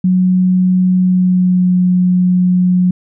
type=tone with pitch glide; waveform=sine; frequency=183.7 to 181.17 Hz; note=F#3 to F#3; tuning=-12 to -36 cents; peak=-8 dBFS; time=0.04-2.91 s; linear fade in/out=5 ms; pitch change=-24 cents; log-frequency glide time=0.97-1.74 s; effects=none